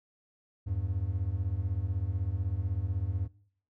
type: beating tone pair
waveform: triangle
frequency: 83.5 / 99.5 Hz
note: E2 / G2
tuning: +23 / +26 cents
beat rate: 16 Hz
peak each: -31 / -29 dBFS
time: 0.66-3.28 s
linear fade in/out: 20 ms
effects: noise-tail reverb RT60 0.6 s tail -22 dB re dry